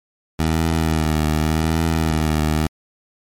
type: tone with vibrato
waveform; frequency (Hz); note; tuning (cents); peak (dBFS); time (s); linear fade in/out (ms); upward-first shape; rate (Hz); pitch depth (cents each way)
15% pulse; 79.1; D#2; +29; -10; 0.39-2.67; 5; triangle; 0.86; 59
effects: MP3 64 kbps